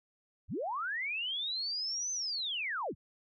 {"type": "linear two-way sweep", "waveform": "sine", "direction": "up then down", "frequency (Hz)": [36.06, 6200, 37.65], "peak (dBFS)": -33, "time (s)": [0.48, 2.95], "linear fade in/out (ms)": 50, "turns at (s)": 2.12, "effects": []}